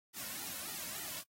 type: noise with flanger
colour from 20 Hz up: white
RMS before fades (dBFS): -43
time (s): 0.13-1.24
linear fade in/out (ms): 50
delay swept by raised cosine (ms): 1.8 to 2.52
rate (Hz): 3.4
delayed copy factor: -1
effects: noise-tail reverb RT60 0.1 s tail -26 dB re dry + AAC 48 kbps